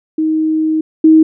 sine tone pair in turn, 314.4 / 316.6 Hz, D#4 / D#4, +18 / +30 cents, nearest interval unison, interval 12 cents, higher second, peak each -11 / -3 dBFS, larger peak second, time 0.18-0.81 / 1.04-1.23 s, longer first, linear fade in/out 5 ms, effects none

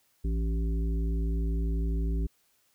harmonic tone with a mistuned harmonic, 56 Hz, A1, 31 cents sharp, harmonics 1 / 3 / 5 / 7, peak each -26 / -36 / -40 / -43 dBFS, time 0.24-2.27 s, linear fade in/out 10 ms, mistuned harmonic 7, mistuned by -22 cents, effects white hiss -69 dBFS RMS until 2.74 s

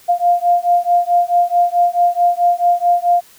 sine beating tone pair, 698.5 / 703.1 Hz, F5 / F5, 0 / +11 cents, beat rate 4.6 Hz, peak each -14 dBFS, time 0.08-3.21 s, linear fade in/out 20 ms, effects white hiss -46 dBFS RMS until 3.38 s

